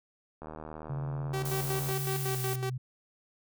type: click train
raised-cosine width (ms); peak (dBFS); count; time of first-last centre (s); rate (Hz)
1; -28; 117; 0.42-1.911; 77.8
type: tone with pitch glide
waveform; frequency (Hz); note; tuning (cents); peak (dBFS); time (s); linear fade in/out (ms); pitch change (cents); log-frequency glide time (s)
sine; 137.6 to 127.65; C#3 to C3; -12 to -42; -32; 0.89-2.78; 10; -130; 2.18-2.41
type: tone with tremolo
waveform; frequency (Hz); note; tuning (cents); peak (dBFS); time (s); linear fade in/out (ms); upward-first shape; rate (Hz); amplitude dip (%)
sawtooth; 384.7; G4; -33; -28; 1.33-2.7; 10; square; 5.4; 70
type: noise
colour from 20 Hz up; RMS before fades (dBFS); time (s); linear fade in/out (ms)
blue; -38; 1.45-2.56; 5
effects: none